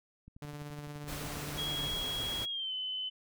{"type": "click train", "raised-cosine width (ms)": 5, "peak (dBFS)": -39, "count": 12, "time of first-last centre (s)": [0.28, 1.212], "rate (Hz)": 11.8}
{"type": "tone with tremolo", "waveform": "sawtooth", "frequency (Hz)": 146.83, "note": "D3", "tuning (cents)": 0, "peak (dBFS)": -36, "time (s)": [0.42, 1.88], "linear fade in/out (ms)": 0, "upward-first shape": "triangle", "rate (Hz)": 17, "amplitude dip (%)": 40}
{"type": "noise", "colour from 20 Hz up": "pink", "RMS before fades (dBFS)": -41, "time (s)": [1.07, 2.46], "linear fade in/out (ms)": 20}
{"type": "tone with pitch glide", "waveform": "sine", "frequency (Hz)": [3307, 3033], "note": ["G#7", "F#7"], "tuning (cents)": [-8, 42], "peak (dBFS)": -34, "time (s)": [1.57, 3.1], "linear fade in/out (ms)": 20, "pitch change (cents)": -150, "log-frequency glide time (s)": [2.47, 2.73]}
{"effects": []}